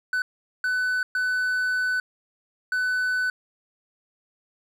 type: tone bursts at uneven times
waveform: triangle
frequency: 1500 Hz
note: F#6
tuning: 23 cents sharp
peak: -20 dBFS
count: 4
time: 0.13-0.22 / 0.64-1.03 / 1.15-2 / 2.72-3.3 s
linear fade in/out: 2 ms
effects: none